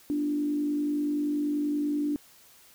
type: tone with frequency modulation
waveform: sine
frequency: 293.7 Hz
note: D4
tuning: in tune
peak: -25 dBFS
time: 0.1-2.16 s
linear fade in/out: 0 ms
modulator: 50.4 Hz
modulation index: 0.41
effects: white hiss -56 dBFS RMS until 2.74 s